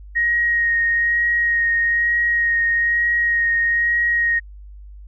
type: tone with vibrato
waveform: sine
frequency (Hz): 1876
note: A#6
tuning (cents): +11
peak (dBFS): -15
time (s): 0.15-4.4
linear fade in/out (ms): 20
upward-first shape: sine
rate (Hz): 1.1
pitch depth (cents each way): 15
effects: added 50 Hz sine -36 dBFS peak until 5.07 s